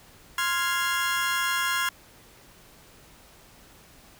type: chord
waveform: 30% pulse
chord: F minor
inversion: second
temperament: equal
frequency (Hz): 1046.5 / 1396.9 / 1661.2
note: C6 / F6 / Ab6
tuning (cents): 0 / 0 / 0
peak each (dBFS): -26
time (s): 0.38-1.89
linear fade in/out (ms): 2
effects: pink hiss -53 dBFS RMS until 4.19 s